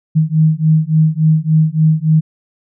sine beating tone pair, 155.56 / 159.06 Hz, D#3 / D#3, 0 / +38 cents, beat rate 3.5 Hz, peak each -12 dBFS, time 0.15-2.21 s, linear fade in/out 20 ms, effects none

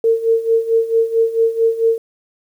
sine tone with tremolo, 454.5 Hz, A#4, 44 cents flat, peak -9 dBFS, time 0.04-1.98 s, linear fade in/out 2 ms, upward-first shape sine, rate 4.5 Hz, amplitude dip 80%, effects 8-bit

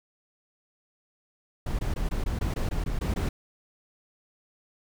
brown noise bursts, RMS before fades -28 dBFS, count 11, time 1.66-3.29 s, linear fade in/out 5 ms, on 130 ms, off 20 ms, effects none

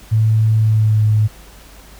sine tone with pitch glide, 110 to 107.3 Hz, A2 to A2, 0 to -43 cents, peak -10 dBFS, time 0.11-1.28 s, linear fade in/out 20 ms, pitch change -43 cents, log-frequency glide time 0.55-1.05 s, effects added 50 Hz sine -41 dBFS peak until 1.99 s + pink hiss -43 dBFS RMS until 1.99 s

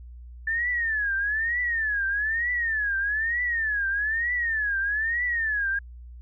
sine tone with vibrato, 1760 Hz, A6, in tune, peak -23 dBFS, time 0.47-5.79 s, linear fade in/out 5 ms, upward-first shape triangle, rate 1.1 Hz, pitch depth 210 cents each way, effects added 60 Hz sine -40 dBFS peak until 6.21 s

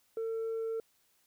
sine tone with tanh clipping, 450.4 Hz, A4, 40 cents sharp, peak -33 dBFS, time 0.17-0.8 s, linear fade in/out 2 ms, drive 1 dB, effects white hiss -71 dBFS RMS until 1.26 s

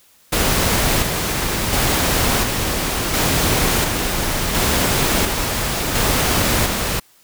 pink noise with tremolo, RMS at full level -17 dBFS, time 0.32-7 s, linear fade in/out 10 ms, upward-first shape square, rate 0.71 Hz, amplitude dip 35%, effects white hiss -53 dBFS RMS until 7.23 s

